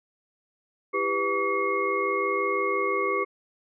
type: tone cluster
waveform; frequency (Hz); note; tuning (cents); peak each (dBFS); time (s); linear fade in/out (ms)
sine; 331.7 / 397.5 / 498.3 / 1138 / 2157; E4 / G4 / B4 / C#6 / C#7; +11 / +24 / +15 / +45 / -48; -36 / -28 / -31 / -27 / -30; 0.93-3.25; 20
effects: none